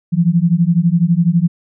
sine beating tone pair, 164.81 / 176.81 Hz, E3 / F3, 0 / +22 cents, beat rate 12 Hz, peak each -13 dBFS, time 0.12-1.48 s, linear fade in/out 20 ms, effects none

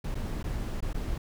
brown noise with dropouts, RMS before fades -32 dBFS, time 0.04-1.18 s, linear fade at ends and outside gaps 5 ms, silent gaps 0.146-0.152 / 0.429-0.44 / 0.806-0.824 / 0.931-0.944 s, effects none

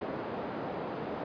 white band-pass noise, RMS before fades -37 dBFS, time 0.01-1.24 s, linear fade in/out 5 ms, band 160 to 640 Hz, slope 12 dB/octave, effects resampled to 11025 Hz

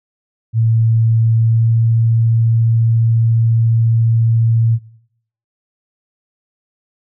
sine tone with pitch glide, 113.3 to 114.29 Hz, A#2 to A#2, -49 to -34 cents, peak -10 dBFS, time 0.53-4.79 s, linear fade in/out 50 ms, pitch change +15 cents, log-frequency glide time 1.4-1.69 s, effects noise-tail reverb RT60 0.7 s tail -19 dB re dry

